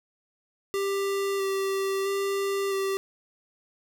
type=tone with vibrato; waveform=square; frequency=392 Hz; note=G4; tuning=in tune; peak=-26 dBFS; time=0.74-2.97 s; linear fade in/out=0 ms; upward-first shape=square; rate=0.76 Hz; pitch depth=13 cents each way; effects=none